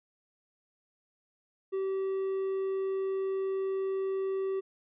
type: tone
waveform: triangle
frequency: 385.1 Hz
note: G4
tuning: 31 cents flat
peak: -27 dBFS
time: 1.72-4.61 s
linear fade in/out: 20 ms
effects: resampled to 8000 Hz